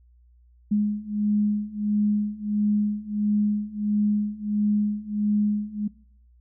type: beating tone pair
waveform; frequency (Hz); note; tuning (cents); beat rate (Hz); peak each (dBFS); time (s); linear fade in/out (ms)
sine; 207.7 / 209.2; G#3 / G#3; 0 / +13; 1.5; -25 / -23; 0.71-5.88; 10
effects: noise-tail reverb RT60 0.7 s tail -23 dB re dry + added 60 Hz sine -53 dBFS peak until 6.4 s